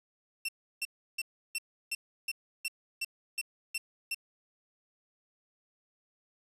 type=tone bursts; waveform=sawtooth; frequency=2700 Hz; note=E7; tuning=41 cents sharp; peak=-28 dBFS; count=11; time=0.45-4.146 s; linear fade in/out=5 ms; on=36 ms; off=330 ms; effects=resampled to 32000 Hz + 9-bit